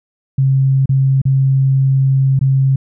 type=tone with dropouts; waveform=sine; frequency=134.5 Hz; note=C3; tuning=48 cents sharp; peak=-9 dBFS; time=0.38-2.76 s; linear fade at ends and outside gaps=5 ms; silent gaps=0.858-0.892 / 1.217-1.253 / 2.392-2.411 s; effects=none